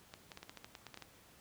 clicks, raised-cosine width 0.2 ms, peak -30 dBFS, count 12, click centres 0.139 / 0.318 / 0.374 / 0.43 / 0.495 / 0.573 / 0.645 / 0.752 / 0.867 / 0.943 / 0.974 / 1.023 s, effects pink hiss -62 dBFS RMS until 1.4 s + high-pass 60 Hz 12 dB/octave

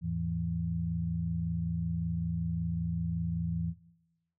sine tone cluster, 83.2 / 108.5 / 166.8 Hz, E2 / A2 / E3, +17 / -24 / +21 cents, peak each -37 / -38 / -32 dBFS, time 0.01-3.74 s, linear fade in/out 50 ms, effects noise-tail reverb RT60 0.9 s tail -18 dB re dry

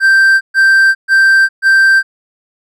triangle tone bursts, 1568 Hz, G6, in tune, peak -3 dBFS, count 4, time 0-2.03 s, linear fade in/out 50 ms, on 410 ms, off 130 ms, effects none

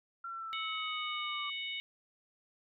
sine exponential sweep, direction down, 1369 to 1166 Hz, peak -39 dBFS, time 0.24-1.5 s, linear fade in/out 5 ms
harmonic tone, 740 Hz, F#5, in tune, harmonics 3 / 4 / 5, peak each -40 / -41 / -42 dBFS, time 0.53-1.8 s, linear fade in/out 0 ms
effects none

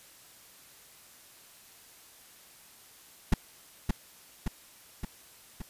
brown noise with echo, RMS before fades -19 dBFS, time 3.32-3.34 s, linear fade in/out 5 ms, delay 570 ms, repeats 4, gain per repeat -4 dB, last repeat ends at 5.62 s, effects white hiss -55 dBFS RMS until 5.69 s + resampled to 32000 Hz

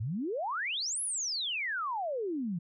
sine exponential two-way sweep, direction up then down, 97.9 to 11175 to 160.8 Hz, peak -31 dBFS, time 0-2.59 s, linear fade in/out 10 ms, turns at 1.02 s, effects none

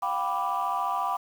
sine chord, G dominant seventh, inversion third, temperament equal with one note detuned, 709.8 / 784 / 987.8 / 1174.7 Hz, F5 / G5 / B5 / D6, +28 / 0 / 0 / 0 cents, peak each -32 / -30 / -29 / -29 dBFS, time 0.02-1.17 s, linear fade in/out 10 ms, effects tanh soft clip ceiling -19 dBFS + 8-bit

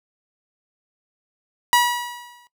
sawtooth tone with exponential decay, 967 Hz, B5, 37 cents flat, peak -8 dBFS, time 1.73-2.47 s, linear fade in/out 0 ms, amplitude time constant 160 ms, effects noise-tail reverb RT60 0.1 s tail -18 dB re dry

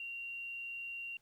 triangle tone with tanh clipping, 2761 Hz, F7, 20 cents flat, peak -40 dBFS, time 0-1.17 s, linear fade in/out 2 ms, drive 2 dB, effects pink hiss -74 dBFS RMS until 1.21 s

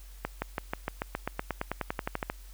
accelerating click train, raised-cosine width 0.5 ms, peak -15 dBFS, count 19, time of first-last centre 0.25-2.299 s, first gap 170 ms, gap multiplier 0.95, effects added 46 Hz sine -45 dBFS peak until 2.53 s + white hiss -57 dBFS RMS until 2.53 s

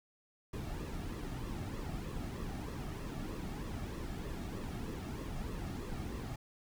brown noise with flanger, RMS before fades -41 dBFS, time 0.53-6.36 s, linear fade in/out 5 ms, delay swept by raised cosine 1.3 to 2.05 ms, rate 3.2 Hz, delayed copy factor -0.55, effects none

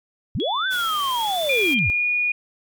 sine linear two-way sweep, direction up then down, 66.6 to 1568 to 66.6 Hz, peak -21 dBFS, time 0.35-1.9 s, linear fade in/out 0 ms, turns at 0.67 s
sine tone with vibrato, 3322 Hz, G#7, in tune, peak -26 dBFS, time 0.4-1.79 s, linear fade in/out 0 ms, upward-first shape sine, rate 1.2 Hz, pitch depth 98 cents each way
white noise, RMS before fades -35 dBFS, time 0.7-1.75 s, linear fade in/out 20 ms
sine tone with pitch glide, 2400 to 2448 Hz, D7 to D#7, +37 to -29 cents, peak -18 dBFS, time 1.49-2.32 s, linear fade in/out 5 ms, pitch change +34 cents, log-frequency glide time 1.73-2.07 s
effects MP3 96 kbps

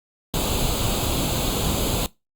pink noise with comb filter, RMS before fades -23 dBFS, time 0.34-2.06 s, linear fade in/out 0 ms, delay 0.27 ms, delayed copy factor +0.75, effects noise-tail reverb RT60 0.2 s tail -21 dB re dry + Opus 48 kbps

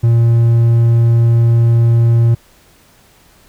triangle tone, 116.54 Hz, A#2, in tune, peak -5 dBFS, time 0.03-2.35 s, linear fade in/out 10 ms, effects pink hiss -48 dBFS RMS until 3.48 s

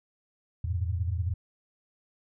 sine tone cluster, 84.4 / 100.3 / 111 Hz, E2 / G2 / A2, +41 / +40 / +16 cents, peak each -28 / -34 / -35 dBFS, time 0.64-1.34 s, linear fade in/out 5 ms, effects none

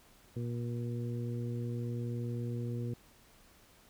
harmonic tone, 119.3 Hz, A#2, 41 cents sharp, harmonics 1 / 2 / 3 / 4, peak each -35 / -41 / -45 / -47 dBFS, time 0.36-2.94 s, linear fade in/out 5 ms, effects pink hiss -62 dBFS RMS until 3.89 s

